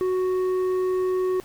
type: tone with tanh clipping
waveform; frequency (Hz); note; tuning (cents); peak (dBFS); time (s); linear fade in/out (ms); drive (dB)
triangle; 370; F#4; 0; -22; 0.01-1.4; 0; 11
effects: pink hiss -49 dBFS RMS until 1.44 s